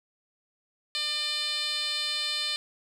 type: tone with band-pass filter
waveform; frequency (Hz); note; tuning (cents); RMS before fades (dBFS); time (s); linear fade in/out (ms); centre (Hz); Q
10% pulse; 599; D5; +34; -30; 0.95-2.56; 0; 4400; 3.2
effects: none